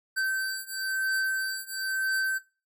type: beating tone pair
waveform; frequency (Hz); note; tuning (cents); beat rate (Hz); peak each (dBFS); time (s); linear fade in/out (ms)
square; 1546 / 1547; G6 / G6; -24 / -23; 1; -32 / -31; 0.16-2.39; 20
effects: noise-tail reverb RT60 0.3 s tail -17 dB re dry